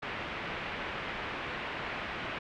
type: low-pass noise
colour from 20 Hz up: white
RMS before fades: -38 dBFS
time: 0.02-2.39 s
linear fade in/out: 10 ms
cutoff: 2600 Hz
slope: 24 dB/octave
effects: none